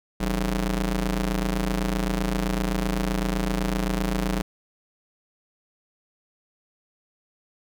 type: ring-modulated tone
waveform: sawtooth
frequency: 118.4 Hz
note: A#2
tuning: 27 cents sharp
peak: -16 dBFS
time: 0.2-4.42 s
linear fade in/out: 10 ms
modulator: 73.1 Hz
effects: none